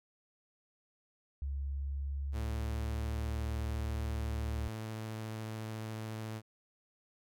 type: tone with pitch glide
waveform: sine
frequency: 69.3 to 70.76 Hz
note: C#2 to C#2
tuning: 0 to +36 cents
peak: -34 dBFS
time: 1.42-4.68 s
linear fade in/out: 0 ms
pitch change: +36 cents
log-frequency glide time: 1.76-3.31 s
type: tone with vibrato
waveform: sawtooth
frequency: 110 Hz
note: A2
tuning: in tune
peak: -35 dBFS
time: 2.32-6.42 s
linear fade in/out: 50 ms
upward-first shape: triangle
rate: 14 Hz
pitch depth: 15 cents each way
effects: none